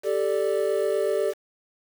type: chord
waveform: triangle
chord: G suspended second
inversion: none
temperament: equal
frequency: 392 / 440 / 587.3 Hz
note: G4 / A4 / D5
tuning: 0 / 0 / 0 cents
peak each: -24 dBFS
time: 0.03-1.34 s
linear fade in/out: 50 ms
effects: 7-bit